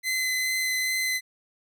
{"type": "tone with vibrato", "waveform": "sawtooth", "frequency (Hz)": 2040, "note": "C7", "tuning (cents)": -44, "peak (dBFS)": -21, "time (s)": [0.03, 1.21], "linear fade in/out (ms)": 50, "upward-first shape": "sine", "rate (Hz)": 2.4, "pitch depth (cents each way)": 8, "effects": []}